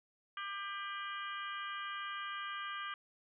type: harmonic tone with a mistuned harmonic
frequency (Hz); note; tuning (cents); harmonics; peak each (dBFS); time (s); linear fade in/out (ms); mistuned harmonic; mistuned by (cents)
397.9; G4; +26; 3 / 4 / 5 / 6 / 7 / 8; -42 / -45 / -50 / -52 / -50 / -50; 0.37-2.94; 2; 7; +71
effects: none